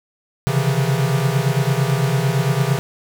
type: tone cluster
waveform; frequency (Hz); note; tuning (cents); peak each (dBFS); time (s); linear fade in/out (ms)
square; 131.6 / 140.5 / 159.6 / 169.4; C3 / C#3 / D#3 / E3; +10 / +24 / +44 / +48; -20 / -21 / -25 / -27; 0.47-2.79; 0
effects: none